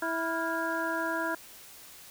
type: harmonic tone with a mistuned harmonic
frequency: 328.3 Hz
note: E4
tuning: 7 cents flat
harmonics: 1 / 2 / 3 / 4 / 5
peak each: -35 / -35 / -35 / -35 / -35 dBFS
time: 0.02-1.35 s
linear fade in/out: 5 ms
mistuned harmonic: 4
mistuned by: +110 cents
effects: white hiss -50 dBFS RMS until 2.1 s